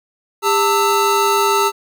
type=tone cluster; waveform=square; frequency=401.2 / 899 / 1310 Hz; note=G4 / A5 / E6; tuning=+40 / +37 / -11 cents; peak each=-18 dBFS; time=0.42-1.72 s; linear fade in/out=50 ms; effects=none